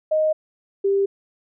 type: tone pair in turn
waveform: sine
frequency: 622.3 / 395 Hz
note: D#5 / G4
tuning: 0 / +13 cents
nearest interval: minor sixth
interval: 787 cents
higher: first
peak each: -16 dBFS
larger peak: neither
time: 0.11-0.33 / 0.84-1.06 s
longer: neither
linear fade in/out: 10 ms
effects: none